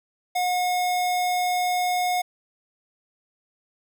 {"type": "tone", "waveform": "square", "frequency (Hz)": 723, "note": "F#5", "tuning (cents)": -40, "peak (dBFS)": -22, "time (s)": [0.35, 2.22], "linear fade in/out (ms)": 10, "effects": ["10-bit"]}